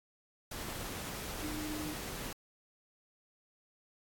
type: tone in noise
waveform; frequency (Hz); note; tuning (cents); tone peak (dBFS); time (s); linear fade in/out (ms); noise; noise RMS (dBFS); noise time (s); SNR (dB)
sine; 304.3; D#4; -38; -39; 1.42-1.94; 5; pink; -42; 0.51-2.33; 0
effects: AAC 64 kbps